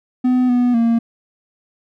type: tone with pitch steps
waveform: triangle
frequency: 251.9 / 245.4 / 231.3 Hz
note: B3 / B3 / A#3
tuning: +34 / -11 / -13 cents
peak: -10 dBFS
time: 0.24-0.99 s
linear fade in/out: 10 ms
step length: 250 ms
effects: none